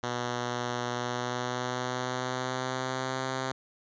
5% pulse tone with pitch glide, 122.2 to 130.97 Hz, B2 to C3, -18 to +2 cents, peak -19 dBFS, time 0.03-3.52 s, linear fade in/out 5 ms, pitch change +120 cents, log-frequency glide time 0.94-3.24 s, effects resampled to 16000 Hz

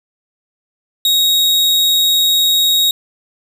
40% pulse tone, 3776 Hz, A#7, 22 cents sharp, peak -9 dBFS, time 1.05-2.91 s, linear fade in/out 2 ms, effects none

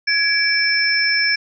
sine tone cluster, 1675 / 2313 / 5320 Hz, G#6 / D7 / E8, +14 / -27 / +15 cents, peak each -19 dBFS, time 0.07-1.36 s, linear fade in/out 10 ms, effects none

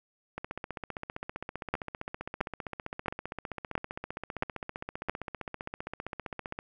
two click trains, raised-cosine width 0.5 ms, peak -12 / -21 dBFS, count 6 / 96, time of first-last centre 1.74-5.096 / 0.38-6.589 s, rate 1.49 / 15.3 Hz, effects none

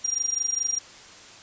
sine tone with amplitude modulation, 5700 Hz, F8, 34 cents sharp, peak -20 dBFS, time 0.04-0.79 s, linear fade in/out 10 ms, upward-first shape sine, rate 24.7 Hz, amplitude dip 85%, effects white hiss -46 dBFS RMS until 1.42 s + resampled to 16000 Hz

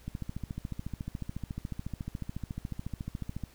click train, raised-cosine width 5 ms, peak -23 dBFS, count 48, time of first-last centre 0.08-3.437 s, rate 14 Hz, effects added 60 Hz sine -58 dBFS peak until 3.54 s + pink hiss -59 dBFS RMS until 3.54 s

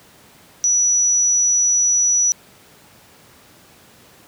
sine tone, 5890 Hz, F#8, 9 cents flat, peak -13 dBFS, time 0.64-2.32 s, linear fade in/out 0 ms, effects pink hiss -48 dBFS RMS until 4.27 s + high-pass 100 Hz 12 dB/octave

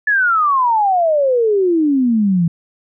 sine exponential sweep, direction down, 1743 to 162.6 Hz, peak -11 dBFS, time 0.07-2.48 s, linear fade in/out 5 ms, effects none

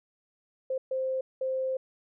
sine tone bursts at uneven times, 523.3 Hz, C5, in tune, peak -27 dBFS, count 3, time 0.7-0.78 / 0.91-1.21 / 1.41-1.77 s, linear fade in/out 5 ms, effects none

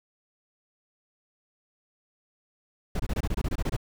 brown noise bursts, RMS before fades -27 dBFS, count 12, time 2.95-3.766 s, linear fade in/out 5 ms, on 46 ms, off 24 ms, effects none

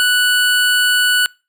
25% pulse tone, 1480 Hz, F#6, in tune, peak -8 dBFS, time 0-1.26 s, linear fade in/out 0 ms, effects noise-tail reverb RT60 0.3 s tail -25 dB re dry

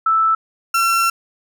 sine / 35% pulse tone pair in turn, 1318.5 / 1354.8 Hz, E6 / E6, 0 / +47 cents, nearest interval unison, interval 47 cents, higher second, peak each -12 dBFS, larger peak neither, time 0.06-0.35 / 0.74-1.1 s, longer second, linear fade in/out 5 ms, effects none

